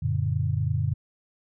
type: chord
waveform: sine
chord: Gb augmented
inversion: none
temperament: just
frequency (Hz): 92.5 / 115.62 / 144.53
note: Gb2 / Bb2 / D3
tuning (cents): 0 / -14 / -27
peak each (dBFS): -27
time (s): 0.02-0.94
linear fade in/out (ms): 10
effects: none